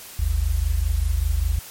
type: tone pair together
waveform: sine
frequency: 51.7 / 76.8 Hz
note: G#1 / D#2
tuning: -7 / -22 cents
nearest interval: perfect fifth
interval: 685 cents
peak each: -21 dBFS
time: 0.19-1.59 s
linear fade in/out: 5 ms
effects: white hiss -40 dBFS RMS until 1.7 s + MP3 64 kbps